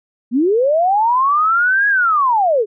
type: linear two-way sweep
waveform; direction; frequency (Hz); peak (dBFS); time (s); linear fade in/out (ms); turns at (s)
sine; up then down; 220 to 1673 to 389.9; -11; 0.31-2.66; 50; 1.88
effects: none